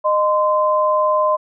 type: tone pair together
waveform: sine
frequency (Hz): 614.2 / 1033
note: D#5 / C6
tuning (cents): -23 / -22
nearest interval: major sixth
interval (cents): 901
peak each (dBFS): -16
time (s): 0.04-1.37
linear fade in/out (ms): 20
effects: none